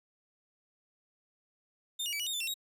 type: tone with pitch steps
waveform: sawtooth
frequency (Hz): 3621 / 2873 / 2300 / 2926 / 3705 / 3519 / 2709 / 3792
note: A7 / F7 / D7 / F#7 / A#7 / A7 / E7 / A#7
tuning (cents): +49 / +48 / -37 / -20 / -11 / 0 / +47 / +29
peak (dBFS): -30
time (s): 1.99-2.542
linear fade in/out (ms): 10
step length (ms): 69
effects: none